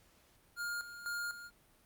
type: tone with tremolo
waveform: square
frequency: 1414 Hz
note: F6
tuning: 21 cents sharp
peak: -37 dBFS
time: 0.56-1.51 s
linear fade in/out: 50 ms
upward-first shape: square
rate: 2 Hz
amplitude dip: 70%
effects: pink hiss -67 dBFS RMS until 1.85 s + Opus 48 kbps